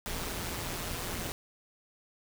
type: noise with amplitude modulation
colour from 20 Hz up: pink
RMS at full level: -34 dBFS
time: 0.06-1.32 s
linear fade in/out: 0 ms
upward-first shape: sine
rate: 174 Hz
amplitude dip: 55%
effects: none